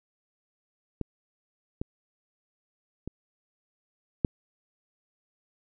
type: clicks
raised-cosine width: 3 ms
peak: -17 / -18 / -22 / -9 dBFS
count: 4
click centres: 1.013 / 1.815 / 3.076 / 4.248 s
effects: none